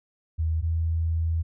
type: tone pair in turn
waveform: sine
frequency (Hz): 80.3 / 81.94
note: E2 / E2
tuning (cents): -45 / -10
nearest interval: unison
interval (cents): 35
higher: second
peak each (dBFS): -22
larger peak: neither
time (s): 0.38-0.62 / 0.62-1.43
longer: second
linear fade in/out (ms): 20
effects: none